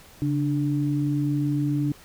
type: tone pair together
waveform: sine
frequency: 140.99 / 294.3 Hz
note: C#3 / D4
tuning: +30 / +4 cents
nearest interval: octave + minor second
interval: 1274 cents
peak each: -24 dBFS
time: 0.22-1.92 s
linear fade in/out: 0 ms
effects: pink hiss -50 dBFS RMS until 2.04 s